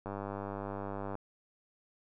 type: click train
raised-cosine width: 1 ms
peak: -25 dBFS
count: 110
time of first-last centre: 0.06-1.153 s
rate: 99.7 Hz
effects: none